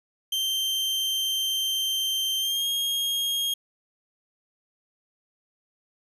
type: tone with pitch glide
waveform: 40% pulse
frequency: 3136 to 3254 Hz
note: G7 to G#7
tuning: 0 to -36 cents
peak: -23 dBFS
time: 0.32-3.54 s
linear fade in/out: 5 ms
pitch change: +64 cents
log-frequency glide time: 2.37-2.67 s
effects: none